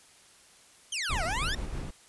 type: exponential two-way sweep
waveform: 20% pulse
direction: down then up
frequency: 3269 to 619 to 1866 Hz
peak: -25 dBFS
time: 0.92-1.55 s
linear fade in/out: 5 ms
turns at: 1.24 s
type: noise with tremolo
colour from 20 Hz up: brown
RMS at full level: -33 dBFS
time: 1.09-1.91 s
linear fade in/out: 20 ms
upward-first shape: square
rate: 6.2 Hz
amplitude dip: 25%
effects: white hiss -57 dBFS RMS until 2.08 s + resampled to 24000 Hz